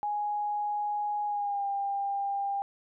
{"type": "tone with pitch glide", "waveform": "sine", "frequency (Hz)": [830.6, 798.1], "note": ["G#5", "G5"], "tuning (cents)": [0, 31], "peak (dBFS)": -28, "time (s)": [0.03, 2.62], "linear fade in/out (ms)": 0, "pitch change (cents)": -69, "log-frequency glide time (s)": [1.26, 1.66], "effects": []}